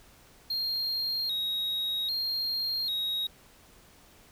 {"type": "tone with vibrato", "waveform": "triangle", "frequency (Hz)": 3997, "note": "B7", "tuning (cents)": 20, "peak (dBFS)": -27, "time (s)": [0.5, 3.27], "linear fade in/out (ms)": 5, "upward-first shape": "square", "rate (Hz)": 0.63, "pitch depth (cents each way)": 92, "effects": ["pink hiss -57 dBFS RMS until 4.31 s"]}